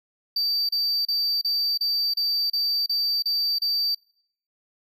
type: tone bursts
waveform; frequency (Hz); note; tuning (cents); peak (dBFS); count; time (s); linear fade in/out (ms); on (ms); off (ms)
triangle; 4640; D8; -22; -20; 10; 0.36-3.948; 5; 330; 32
effects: noise-tail reverb RT60 0.7 s tail -26 dB re dry